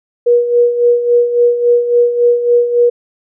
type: tone with tremolo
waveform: sine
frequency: 480.3 Hz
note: B4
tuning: 48 cents flat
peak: -5 dBFS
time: 0.26-2.9 s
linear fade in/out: 10 ms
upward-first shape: sine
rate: 3.6 Hz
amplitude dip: 65%
effects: none